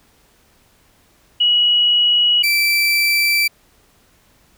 sine / 30% pulse tone pair in turn, 2916 / 2333 Hz, F#7 / D7, -26 / -12 cents, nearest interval major third, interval 386 cents, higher first, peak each -11 dBFS, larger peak neither, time 1.4-2.43 / 2.43-3.48 s, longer second, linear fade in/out 10 ms, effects pink hiss -55 dBFS RMS until 4.57 s

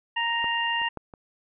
harmonic tone, 932.3 Hz, A#5, in tune, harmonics 1 / 2 / 3, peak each -28 / -28 / -28 dBFS, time 0.16-0.89 s, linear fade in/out 10 ms
clicks, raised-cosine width 1 ms, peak -22 / -30 / -20 / -29 dBFS, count 4, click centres 0.443 / 0.816 / 0.973 / 1.138 s
effects none

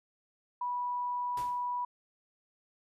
sine tone, 980 Hz, B5, 14 cents flat, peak -31 dBFS, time 0.61-1.85 s, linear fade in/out 5 ms
pink noise with exponential decay, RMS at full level -43 dBFS, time 1.37-1.68 s, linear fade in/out 5 ms, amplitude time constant 67 ms
effects resampled to 32000 Hz

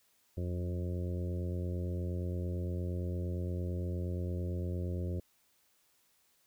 harmonic tone with a mistuned harmonic, 88.7 Hz, F2, 27 cents sharp, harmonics 1 / 2 / 3 / 4 / 5 / 6 / 7, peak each -34 / -41 / -47 / -44 / -49 / -48 / -54 dBFS, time 0.37-5.2 s, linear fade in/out 5 ms, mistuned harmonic 1, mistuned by -31 cents, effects white hiss -71 dBFS RMS until 6.46 s

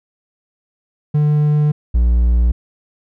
triangle tone pair in turn, 149.3 / 59.25 Hz, D3 / A#1, +29 / +29 cents, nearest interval octave + major third, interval 1600 cents, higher first, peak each -9 / -8 dBFS, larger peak second, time 1.14-1.72 / 1.94-2.52 s, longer neither, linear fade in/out 10 ms, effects none

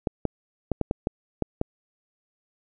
clicks, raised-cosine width 2 ms, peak -10 dBFS, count 8, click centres 0.072 / 0.253 / 0.717 / 0.813 / 0.911 / 1.071 / 1.423 / 1.614 s, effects none

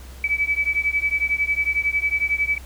sine beating tone pair, 2290 / 2301 Hz, D7 / D7, -44 / -36 cents, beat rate 11 Hz, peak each -22 dBFS, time 0.24-2.58 s, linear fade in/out 2 ms, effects added 64 Hz sine -37 dBFS peak until 2.65 s + pink hiss -46 dBFS RMS until 2.65 s

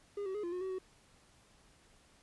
triangle tone with pitch steps, 406.2 / 380.3 / 418.7 / 345.8 / 361.3 / 378.6 / 373.7 Hz, G#4 / F#4 / G#4 / F4 / F#4 / F#4 / F#4, -38 / +48 / +14 / -17 / -41 / +40 / +17 cents, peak -34 dBFS, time 0.17-0.786 s, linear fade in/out 5 ms, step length 88 ms, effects pink hiss -65 dBFS RMS until 2.22 s + resampled to 24000 Hz

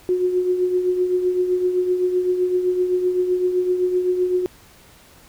sine tone with tremolo, 363.3 Hz, F#4, 32 cents flat, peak -14 dBFS, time 0.09-4.46 s, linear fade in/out 0 ms, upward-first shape triangle, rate 7.8 Hz, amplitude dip 60%, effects pink hiss -49 dBFS RMS until 5.28 s

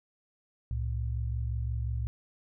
sine tone pair together, 66.65 / 112.3 Hz, C2 / A2, +33 / +36 cents, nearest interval major sixth, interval 903 cents, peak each -31 / -33 dBFS, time 0.71-2.07 s, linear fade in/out 0 ms, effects none

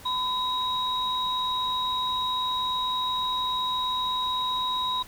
sine tone pair together, 1009 / 3813 Hz, B5 / A#7, +37 / +38 cents, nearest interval octave + major seventh, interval 2301 cents, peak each -27 / -28 dBFS, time 0.05-5.03 s, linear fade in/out 10 ms, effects pink hiss -47 dBFS RMS until 5.07 s

